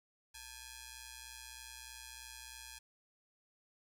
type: ring-modulated tone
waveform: 5% pulse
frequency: 830.6 Hz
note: G#5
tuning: in tune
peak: -34 dBFS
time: 0.34-2.79 s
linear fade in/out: 10 ms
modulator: 769 Hz
effects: none